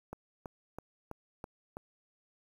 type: click train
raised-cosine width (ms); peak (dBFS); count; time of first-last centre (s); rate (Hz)
1; -27; 6; 0.13-1.769; 3.05
effects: 9-bit